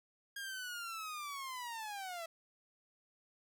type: linear sweep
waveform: sawtooth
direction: down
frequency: 1632 to 650 Hz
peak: -38 dBFS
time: 0.36-2.26 s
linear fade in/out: 5 ms
effects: none